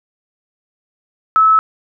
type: tone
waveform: sine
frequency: 1300 Hz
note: E6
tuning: 24 cents flat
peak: -7 dBFS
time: 1.36-1.59 s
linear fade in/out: 0 ms
effects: none